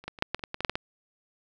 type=clicks; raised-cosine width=0.3 ms; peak=-30 / -18 / -28 / -7 / -11 / -30 / -17 / -17 / -17 / -7 / -11 / -13 dBFS; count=12; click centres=0.04 / 0.08 / 0.188 / 0.224 / 0.346 / 0.394 / 0.438 / 0.544 / 0.606 / 0.648 / 0.696 / 0.755 s; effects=none